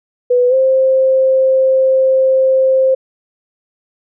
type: tone with pitch glide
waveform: sine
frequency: 493.9 to 526.3 Hz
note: B4 to C5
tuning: 0 to +10 cents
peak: -8 dBFS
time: 0.3-2.95 s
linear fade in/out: 10 ms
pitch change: +110 cents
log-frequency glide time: 0.49-0.54 s
effects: none